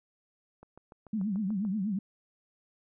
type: click train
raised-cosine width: 1 ms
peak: -36 dBFS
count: 8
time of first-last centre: 0.63-1.65 s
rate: 6.86 Hz
type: tone with vibrato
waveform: sine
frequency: 202 Hz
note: G#3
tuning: 48 cents flat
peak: -28 dBFS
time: 1.13-1.99 s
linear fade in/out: 5 ms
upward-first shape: triangle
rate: 8.3 Hz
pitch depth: 200 cents each way
effects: none